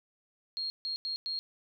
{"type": "tone bursts at uneven times", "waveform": "sine", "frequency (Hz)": 4252, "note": "C8", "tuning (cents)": 27, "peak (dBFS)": -32, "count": 4, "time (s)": [[0.57, 0.7], [0.85, 0.96], [1.05, 1.16], [1.26, 1.39]], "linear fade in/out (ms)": 0, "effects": []}